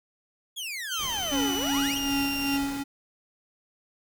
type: exponential two-way sweep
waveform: sawtooth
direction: down then up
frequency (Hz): 3438 to 349.2 to 3438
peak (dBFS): -29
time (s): 0.56-1.99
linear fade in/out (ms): 20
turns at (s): 1.54
type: tone with pitch glide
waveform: 30% pulse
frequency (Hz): 3136 to 2778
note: G7 to F7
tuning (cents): 0 to -10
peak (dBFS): -27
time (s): 0.9-2.58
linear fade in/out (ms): 20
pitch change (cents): -210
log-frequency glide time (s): 1.03-2.19
type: noise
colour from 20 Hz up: pink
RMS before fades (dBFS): -40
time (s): 0.97-2.84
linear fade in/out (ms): 50
type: tone with tremolo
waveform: square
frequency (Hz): 278.5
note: C#4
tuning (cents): +8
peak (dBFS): -25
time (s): 1.31-2.84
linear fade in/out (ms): 20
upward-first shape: sine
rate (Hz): 2.6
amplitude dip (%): 55
effects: none